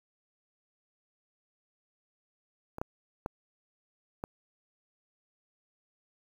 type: clicks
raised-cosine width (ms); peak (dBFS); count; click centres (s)
1; -25 / -18 / -19 / -21; 4; 2.784 / 2.815 / 3.261 / 4.239
effects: 8-bit